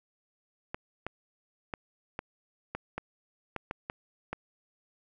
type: clicks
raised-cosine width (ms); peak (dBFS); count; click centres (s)
0.5; -19; 10; 0.745 / 1.066 / 1.738 / 2.191 / 2.75 / 2.98 / 3.563 / 3.711 / 3.899 / 4.33
effects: none